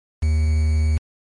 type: tone with quantisation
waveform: triangle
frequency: 77.7 Hz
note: D#2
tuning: 2 cents flat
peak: -13 dBFS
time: 0.22-0.98 s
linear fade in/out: 10 ms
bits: 6
effects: MP3 48 kbps